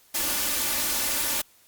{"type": "noise with comb filter", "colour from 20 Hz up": "white", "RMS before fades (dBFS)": -26, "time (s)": [0.14, 1.42], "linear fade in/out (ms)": 10, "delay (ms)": 3.4, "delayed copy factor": 0.65, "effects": ["white hiss -58 dBFS RMS until 1.67 s", "Opus 48 kbps"]}